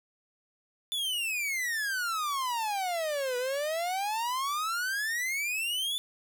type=exponential two-way sweep; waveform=45% pulse; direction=down then up; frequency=3523 to 487 to 3523 Hz; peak=-29 dBFS; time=0.92-5.98 s; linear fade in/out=0 ms; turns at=3.37 s; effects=none